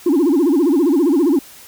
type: tone with vibrato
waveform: sine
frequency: 311.1 Hz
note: D#4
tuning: in tune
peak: -9 dBFS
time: 0.06-1.39 s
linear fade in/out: 5 ms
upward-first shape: sine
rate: 15 Hz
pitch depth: 260 cents each way
effects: tanh soft clip ceiling -9 dBFS + white hiss -41 dBFS RMS until 1.67 s